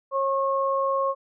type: tone pair together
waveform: sine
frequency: 543.5 / 1087 Hz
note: C#5 / C#6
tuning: -34 / -34 cents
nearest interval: octave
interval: 1200 cents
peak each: -24 dBFS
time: 0.11-1.15 s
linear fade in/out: 50 ms
effects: none